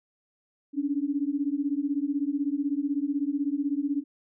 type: beating tone pair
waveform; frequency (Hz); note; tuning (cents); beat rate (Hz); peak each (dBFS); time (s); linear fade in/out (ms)
sine; 277.2 / 293.2; C#4 / D4; 0 / -3; 16; -28; 0.73-4.04; 50
effects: none